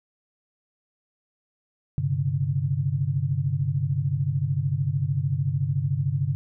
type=chord; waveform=sine; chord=G suspended fourth; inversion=none; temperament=equal with one note detuned; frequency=98 / 130.81 / 144.23 Hz; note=G2 / C3 / D3; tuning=0 / 0 / -31 cents; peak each=-29 / -26 / -25 dBFS; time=1.98-6.35 s; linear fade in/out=0 ms; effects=none